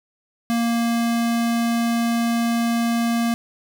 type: tone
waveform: square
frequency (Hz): 233.1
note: A#3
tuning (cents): 0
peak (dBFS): -19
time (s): 0.5-3.34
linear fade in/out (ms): 0
effects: none